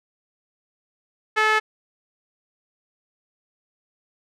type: tone with band-pass filter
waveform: sawtooth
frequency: 432.6 Hz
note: A4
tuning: 29 cents flat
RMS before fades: -19 dBFS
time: 1.36-1.6 s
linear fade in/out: 20 ms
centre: 1700 Hz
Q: 1.9
effects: none